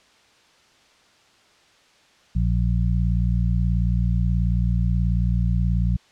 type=harmonic tone; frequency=58.5 Hz; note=A#1; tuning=7 cents sharp; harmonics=1 / 2 / 3; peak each=-20 / -23 / -25 dBFS; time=2.35-5.97 s; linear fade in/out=10 ms; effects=white hiss -56 dBFS RMS until 6.11 s + low-pass 5000 Hz 12 dB/octave